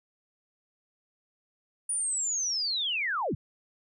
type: linear sweep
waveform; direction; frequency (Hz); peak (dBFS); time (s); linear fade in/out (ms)
sine; down; 9660 to 73.42; -27; 1.89-3.35; 5
effects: none